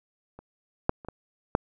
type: clicks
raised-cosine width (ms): 1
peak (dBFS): -30 / -7 / -30 / -21 / -6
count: 5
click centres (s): 0.39 / 0.894 / 1.048 / 1.086 / 1.551
effects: none